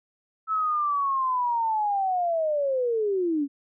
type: linear sweep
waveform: sine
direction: down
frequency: 1312 to 271.1 Hz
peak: -22 dBFS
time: 0.47-3.48 s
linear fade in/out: 50 ms
effects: none